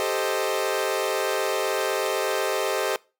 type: chord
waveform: sawtooth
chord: A half-diminished seventh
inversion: third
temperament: equal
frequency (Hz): 392 / 440 / 523.3 / 622.3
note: G4 / A4 / C5 / Eb5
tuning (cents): 0 / 0 / 0 / 0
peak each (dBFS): -25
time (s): 0-2.96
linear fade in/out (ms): 0
effects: noise-tail reverb RT60 0.3 s tail -22 dB re dry